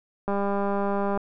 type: click train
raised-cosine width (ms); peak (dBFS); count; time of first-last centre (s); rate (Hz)
1; -14; 180; 0.28-1.175; 200
effects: none